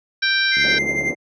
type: harmonic tone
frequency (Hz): 784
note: G5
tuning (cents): 0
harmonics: 2 / 3 / 4 / 5 / 6 / 7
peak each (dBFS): -18 / -25 / -31 / -22 / -32 / -26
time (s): 0.22-0.79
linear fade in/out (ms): 10
type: tone with tremolo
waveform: triangle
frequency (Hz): 2093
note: C7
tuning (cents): 0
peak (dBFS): -15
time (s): 0.51-1.15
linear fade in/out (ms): 50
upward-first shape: triangle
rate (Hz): 11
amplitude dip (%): 65
type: click train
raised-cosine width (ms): 3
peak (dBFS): -21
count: 39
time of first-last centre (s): 0.57-1.107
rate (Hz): 70.8
type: band-pass noise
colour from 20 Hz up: white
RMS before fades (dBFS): -29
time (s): 0.63-1.15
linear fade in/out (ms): 20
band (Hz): 180 to 550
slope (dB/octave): 24
effects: high-pass 100 Hz 12 dB/octave + resampled to 22050 Hz